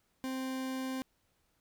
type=tone; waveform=40% pulse; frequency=261.6 Hz; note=C4; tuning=in tune; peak=-34 dBFS; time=0.24-1.02 s; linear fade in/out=0 ms; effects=pink hiss -75 dBFS RMS until 1.6 s